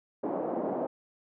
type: band-pass noise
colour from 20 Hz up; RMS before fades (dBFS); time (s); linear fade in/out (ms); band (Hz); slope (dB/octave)
white; -32; 0.23-0.87; 10; 200 to 700; 24
effects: none